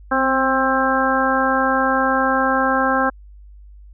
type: harmonic tone with a mistuned harmonic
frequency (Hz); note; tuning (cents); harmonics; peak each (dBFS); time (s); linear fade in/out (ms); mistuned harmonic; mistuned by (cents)
265; C4; +22; 1 / 2 / 3 / 4 / 5 / 6; -22 / -22 / -22 / -22 / -22 / -22; 0.11-3.1; 10; 1; -22
effects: added 50 Hz sine -39 dBFS peak until 3.93 s